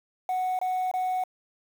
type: tone bursts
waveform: sine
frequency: 740 Hz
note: F#5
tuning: in tune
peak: -22 dBFS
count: 3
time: 0.29-1.238 s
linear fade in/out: 2 ms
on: 300 ms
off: 24 ms
effects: tanh soft clip ceiling -24 dBFS + 8-bit